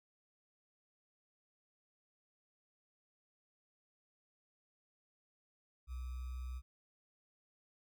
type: tone with sample-and-hold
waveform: sine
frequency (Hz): 63.1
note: B1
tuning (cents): +38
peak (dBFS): -40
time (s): 5.87-6.62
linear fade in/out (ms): 50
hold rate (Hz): 1225
effects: none